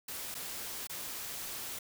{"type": "noise with dropouts", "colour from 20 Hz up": "white", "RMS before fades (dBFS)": -41, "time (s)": [0.08, 1.79], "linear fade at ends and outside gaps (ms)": 5, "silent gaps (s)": [[0.344, 0.35], [0.872, 0.895]], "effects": []}